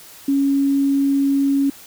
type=tone; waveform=sine; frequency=277.2 Hz; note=C#4; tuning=in tune; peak=-14 dBFS; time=0.28-1.7 s; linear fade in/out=5 ms; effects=white hiss -42 dBFS RMS until 1.86 s